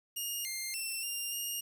10% pulse tone with pitch steps, 2842 / 2108 / 2692 / 2796 / 2838 Hz, F7 / C7 / E7 / F7 / F7, +30 / +12 / +36 / +1 / +27 cents, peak -27 dBFS, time 0.16-1.61 s, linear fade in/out 10 ms, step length 290 ms, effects 10-bit

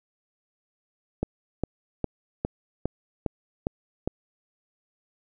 click train, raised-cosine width 2 ms, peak -12 dBFS, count 8, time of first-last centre 1.23-4.076 s, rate 2.46 Hz, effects none

